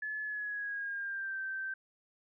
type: tone with pitch glide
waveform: sine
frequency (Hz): 1717 to 1556.4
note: A6 to G6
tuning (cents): -43 to -13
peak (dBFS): -35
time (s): 0.02-1.74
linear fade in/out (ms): 5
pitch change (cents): -170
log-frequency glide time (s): 0.22-1.4
effects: none